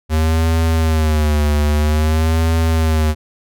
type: tone with vibrato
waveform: square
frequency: 77.78 Hz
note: D#2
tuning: in tune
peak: -13 dBFS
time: 0.09-3.15 s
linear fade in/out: 50 ms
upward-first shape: sine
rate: 0.51 Hz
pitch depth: 84 cents each way
effects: none